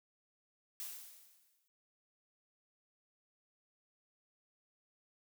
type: noise with exponential decay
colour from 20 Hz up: blue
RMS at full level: -42 dBFS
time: 0.8-1.68 s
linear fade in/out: 0 ms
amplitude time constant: 190 ms
effects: none